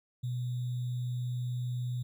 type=tone with sample-and-hold; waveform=sine; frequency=123.47 Hz; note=B2; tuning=in tune; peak=-31 dBFS; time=0.23-2.03 s; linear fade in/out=10 ms; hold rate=3675 Hz; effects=none